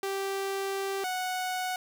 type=tone pair in turn; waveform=sawtooth; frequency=390.9 / 737.9 Hz; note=G4 / F#5; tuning=-5 / -5 cents; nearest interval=major seventh; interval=1100 cents; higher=second; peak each=-26 dBFS; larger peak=neither; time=0.03-1.04 / 1.04-1.76 s; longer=first; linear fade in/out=2 ms; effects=none